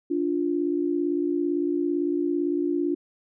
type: tone pair together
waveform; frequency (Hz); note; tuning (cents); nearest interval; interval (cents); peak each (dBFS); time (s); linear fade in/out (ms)
sine; 291.4 / 349.2; D4 / F4; -13 / 0; minor third; 313; -25; 0.1-2.95; 10
effects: none